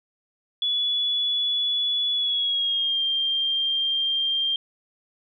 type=tone with pitch glide; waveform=sine; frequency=3415 to 3186 Hz; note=G#7 to G7; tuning=+48 to +27 cents; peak=-21 dBFS; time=0.62-4.56 s; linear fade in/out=2 ms; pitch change=-121 cents; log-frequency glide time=2.13-3.02 s; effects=none